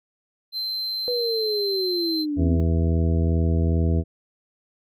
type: tone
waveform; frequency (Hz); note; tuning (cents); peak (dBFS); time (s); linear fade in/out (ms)
triangle; 4102; C8; -35; -24; 0.52-2.26; 50
type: linear sweep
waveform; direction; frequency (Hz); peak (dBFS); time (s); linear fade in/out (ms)
sine; down; 493.9 to 248; -23; 1.08-2.6; 0
type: harmonic tone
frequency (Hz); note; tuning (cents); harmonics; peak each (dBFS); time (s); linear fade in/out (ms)
82.41; E2; 0; 1 / 2 / 3 / 4 / 5 / 6 / 8; -19 / -25 / -29 / -31 / -33 / -35 / -37; 2.36-4.04; 50
effects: none